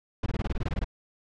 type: noise bursts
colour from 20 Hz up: brown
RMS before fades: -27 dBFS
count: 12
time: 0.23-0.845 s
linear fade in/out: 5 ms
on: 32 ms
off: 21 ms
effects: low-pass 4000 Hz 12 dB/octave